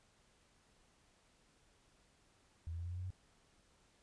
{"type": "tone with pitch steps", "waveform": "sine", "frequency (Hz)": [82.41, 84.04, 85.71, 87.41, 89.14, 90.91, 92.72], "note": ["E2", "E2", "F2", "F2", "F2", "F#2", "F#2"], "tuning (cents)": [0, 34, -32, 2, 36, -30, 4], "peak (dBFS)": -40, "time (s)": [2.67, 3.104], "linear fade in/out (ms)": 0, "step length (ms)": 62, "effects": ["pink hiss -71 dBFS RMS until 4.02 s", "resampled to 22050 Hz"]}